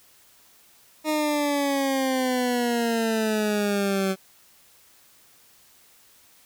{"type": "exponential sweep", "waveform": "20% pulse", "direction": "down", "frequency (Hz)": [310, 189.4], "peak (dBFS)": -17, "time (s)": [1.04, 4.16], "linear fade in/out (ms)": 50, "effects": ["white hiss -56 dBFS RMS until 6.45 s"]}